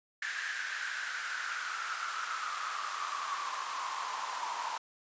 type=noise with high-pass filter sweep; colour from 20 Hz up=pink; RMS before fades=-37 dBFS; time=0.22-4.78 s; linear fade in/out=5 ms; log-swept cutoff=1700 to 930 Hz; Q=7.5; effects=resampled to 16000 Hz